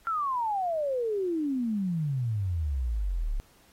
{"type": "exponential sweep", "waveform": "sine", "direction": "down", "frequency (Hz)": [1381, 33], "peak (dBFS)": -26, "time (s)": [0.07, 3.4], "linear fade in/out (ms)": 0, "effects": ["pink hiss -61 dBFS RMS until 3.72 s", "AAC 48 kbps"]}